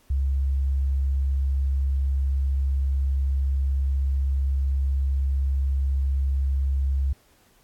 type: tone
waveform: sine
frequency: 67.9 Hz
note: C#2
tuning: 35 cents flat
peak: -20 dBFS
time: 0.1-7.13 s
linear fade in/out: 5 ms
effects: pink hiss -60 dBFS RMS until 7.63 s + AAC 64 kbps